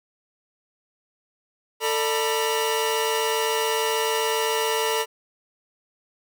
sawtooth tone cluster, 446 / 597 / 979 / 2857 Hz, A4 / D5 / B5 / F7, +23 / +28 / -15 / +39 cents, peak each -20 / -28 / -24 / -27 dBFS, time 1.8-5.06 s, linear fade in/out 50 ms, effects none

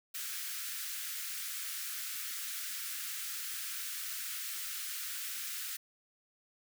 white high-pass noise, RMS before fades -40 dBFS, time 0.14-5.77 s, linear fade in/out 10 ms, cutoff 1300 Hz, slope 48 dB/octave, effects none

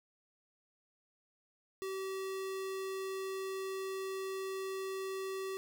square tone, 383.5 Hz, G4, 38 cents flat, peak -38 dBFS, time 1.82-5.57 s, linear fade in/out 0 ms, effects none

